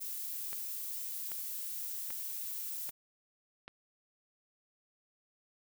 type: noise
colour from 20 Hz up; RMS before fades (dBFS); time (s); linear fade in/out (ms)
violet; -40; 0-2.91; 20
type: click train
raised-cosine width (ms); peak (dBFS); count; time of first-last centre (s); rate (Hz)
0.3; -30; 5; 0.53-3.68; 1.27
effects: none